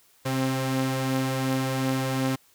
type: tone pair together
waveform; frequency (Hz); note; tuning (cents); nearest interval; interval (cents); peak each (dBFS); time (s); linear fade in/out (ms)
sawtooth; 131.13 / 265; C3 / C4; +4 / +22; octave; 1218; -23; 0.25-2.36; 10
effects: white hiss -60 dBFS RMS until 2.54 s